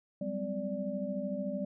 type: tone cluster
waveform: sine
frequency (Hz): 188 / 201.4 / 258 / 584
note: F#3 / G3 / C4 / D5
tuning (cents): +28 / +47 / -24 / -10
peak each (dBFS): -40 / -37 / -40 / -37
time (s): 0.21-1.65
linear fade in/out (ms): 5
effects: none